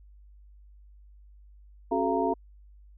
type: tone cluster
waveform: sine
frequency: 272.8 / 373.2 / 433.8 / 685 / 929 Hz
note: C#4 / F#4 / A4 / F5 / A#5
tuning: -28 / +15 / -25 / -34 / -6 cents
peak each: -30 dBFS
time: 1.91-2.34 s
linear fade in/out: 10 ms
effects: added 50 Hz sine -50 dBFS peak until 2.97 s